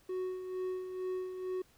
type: tone with tremolo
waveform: triangle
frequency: 370 Hz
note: F#4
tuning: in tune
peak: -31 dBFS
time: 0.09-1.62 s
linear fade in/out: 5 ms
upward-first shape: sine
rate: 2.2 Hz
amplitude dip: 55%
effects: pink hiss -66 dBFS RMS until 1.77 s